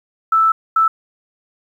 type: tone bursts at uneven times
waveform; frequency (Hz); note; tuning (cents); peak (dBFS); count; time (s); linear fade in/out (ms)
sine; 1318.5; E6; 0; -10; 2; 0.32-0.52 / 0.76-0.88; 5
effects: 8-bit